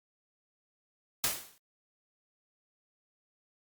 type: noise with exponential decay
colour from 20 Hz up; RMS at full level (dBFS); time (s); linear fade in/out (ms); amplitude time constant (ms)
white; -26; 1.24-1.58; 0; 72
effects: Opus 48 kbps